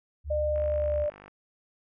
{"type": "tone", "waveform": "sine", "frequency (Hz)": 73.42, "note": "D2", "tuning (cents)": 0, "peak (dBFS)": -31, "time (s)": [0.24, 1.07], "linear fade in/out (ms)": 50}
{"type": "tone with pitch glide", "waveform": "sine", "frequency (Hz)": [603, 594.7], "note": ["D5", "D5"], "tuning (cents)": [46, 22], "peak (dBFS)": -25, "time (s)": [0.3, 1.1], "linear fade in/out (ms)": 10, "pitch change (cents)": -24, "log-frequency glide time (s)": [0.59, 0.96]}
{"type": "click train", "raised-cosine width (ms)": 0.5, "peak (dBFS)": -32, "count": 37, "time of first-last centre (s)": [0.56, 1.28], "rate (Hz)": 50}
{"effects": []}